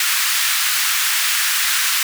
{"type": "high-pass noise", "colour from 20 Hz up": "pink", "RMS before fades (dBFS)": -18, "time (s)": [0, 2.03], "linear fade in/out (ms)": 2, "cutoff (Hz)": 1400, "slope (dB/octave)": 24, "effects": []}